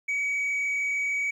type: tone with frequency modulation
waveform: sine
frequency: 2267 Hz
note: C#7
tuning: 38 cents sharp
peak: -22 dBFS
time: 0.08-1.31 s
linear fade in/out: 10 ms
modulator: 40.7 Hz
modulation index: 0.74
effects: tanh soft clip ceiling -24 dBFS + 10-bit